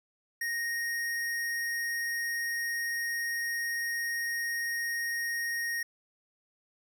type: tone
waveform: square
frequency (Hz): 1864.7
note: A#6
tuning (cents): 0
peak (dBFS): -31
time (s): 0.41-5.83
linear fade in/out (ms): 5
effects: none